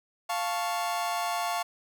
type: chord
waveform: 40% pulse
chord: F augmented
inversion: none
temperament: equal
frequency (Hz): 698.5 / 880 / 1108.7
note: F5 / A5 / C#6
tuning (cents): 0 / 0 / 0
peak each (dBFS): -30 / -33 / -33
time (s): 0.29-1.63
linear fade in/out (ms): 10
effects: none